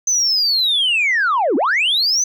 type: linear two-way sweep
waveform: sine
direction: down then up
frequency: 6220 to 239.5 to 6220 Hz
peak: -12 dBFS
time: 0.07-2.24 s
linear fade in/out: 5 ms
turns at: 1.56 s
effects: tanh soft clip ceiling -11 dBFS